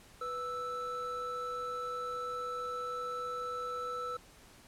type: tone pair together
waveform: triangle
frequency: 493.9 / 1318.5 Hz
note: B4 / E6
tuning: 0 / 0 cents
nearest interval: octave + perfect fourth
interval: 1700 cents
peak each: -39 / -35 dBFS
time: 0.21-4.17 s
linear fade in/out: 5 ms
effects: pink hiss -58 dBFS RMS until 4.67 s + low-pass 12000 Hz 12 dB/octave